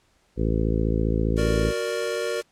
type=harmonic tone; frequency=55 Hz; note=A1; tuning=in tune; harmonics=1 / 2 / 3 / 4 / 5 / 6 / 7 / 8 / 9; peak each=-24 / -27 / -29 / -30 / -31 / -32 / -32 / -33 / -34 dBFS; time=0.36-1.73 s; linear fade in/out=50 ms
type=noise; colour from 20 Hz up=white; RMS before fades=-43 dBFS; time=1.36-2.43 s; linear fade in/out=10 ms
type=chord; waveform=square; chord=Gb augmented; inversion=none; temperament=equal; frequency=370 / 466.2 / 587.3 Hz; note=Gb4 / Bb4 / D5; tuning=0 / 0 / 0 cents; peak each=-32 / -28 / -31 dBFS; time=1.37-2.42 s; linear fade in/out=20 ms
effects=pink hiss -64 dBFS RMS until 2.51 s + low-pass 9000 Hz 12 dB/octave